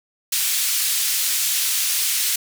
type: band-pass noise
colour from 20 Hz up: white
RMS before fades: -21 dBFS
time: 0.32-2.36 s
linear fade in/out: 5 ms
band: 2500 to 15000 Hz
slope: 12 dB/octave
effects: none